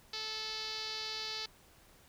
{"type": "tone with low-pass filter", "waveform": "5% pulse", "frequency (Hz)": 436.5, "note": "A4", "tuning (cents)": -14, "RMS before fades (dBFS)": -40, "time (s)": [0.13, 1.46], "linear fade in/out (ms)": 5, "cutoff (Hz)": 4600, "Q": 4.3, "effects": ["pink hiss -62 dBFS RMS until 2.08 s"]}